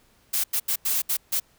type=noise bursts at uneven times; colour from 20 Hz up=blue; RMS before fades=-24 dBFS; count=6; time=0.33-0.44 / 0.53-0.6 / 0.68-0.76 / 0.85-1.02 / 1.09-1.17 / 1.32-1.4 s; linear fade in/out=10 ms; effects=pink hiss -61 dBFS RMS until 1.58 s